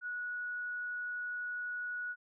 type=tone; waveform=sine; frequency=1464 Hz; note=F#6; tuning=19 cents flat; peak=-36 dBFS; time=0.01-2.16 s; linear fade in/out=50 ms; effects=none